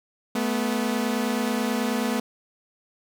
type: tone pair together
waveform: sawtooth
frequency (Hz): 217.1 / 246.4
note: A3 / B3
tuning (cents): -23 / -4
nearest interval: major second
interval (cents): 219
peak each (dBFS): -22 / -22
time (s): 0.35-2.2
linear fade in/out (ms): 5
effects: none